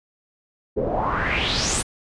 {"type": "noise with low-pass filter sweep", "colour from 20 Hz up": "pink", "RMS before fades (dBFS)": -23, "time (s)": [0.76, 1.83], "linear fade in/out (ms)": 20, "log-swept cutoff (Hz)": [420, 9800], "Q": 4.7, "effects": ["resampled to 24000 Hz"]}